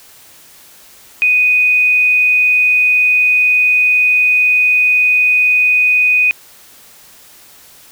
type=tone; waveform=sine; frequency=2489 Hz; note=D#7; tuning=in tune; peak=-8 dBFS; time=1.22-6.31 s; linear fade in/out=0 ms; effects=white hiss -42 dBFS RMS until 7.91 s